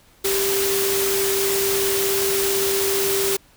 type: tone in noise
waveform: sine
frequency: 392.7 Hz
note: G4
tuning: 3 cents sharp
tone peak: -21 dBFS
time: 0.24-3.37 s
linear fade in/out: 10 ms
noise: white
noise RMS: -23 dBFS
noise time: 0.24-3.37 s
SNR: -1 dB
effects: pink hiss -54 dBFS RMS until 3.56 s